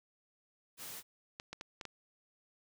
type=noise; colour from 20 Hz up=white; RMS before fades=-46 dBFS; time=0.77-1.03 s; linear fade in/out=50 ms
type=clicks; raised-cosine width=0.2 ms; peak=-26 dBFS; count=5; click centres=1.399 / 1.53 / 1.611 / 1.812 / 1.853 s
effects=none